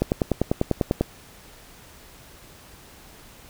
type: click train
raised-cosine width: 2 ms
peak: -6 dBFS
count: 11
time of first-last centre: 0.02-1.01 s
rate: 10.1 Hz
effects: pink hiss -48 dBFS RMS until 3.49 s